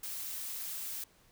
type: noise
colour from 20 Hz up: blue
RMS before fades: -40 dBFS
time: 0.03-1.04 s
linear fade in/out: 5 ms
effects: pink hiss -65 dBFS RMS until 1.31 s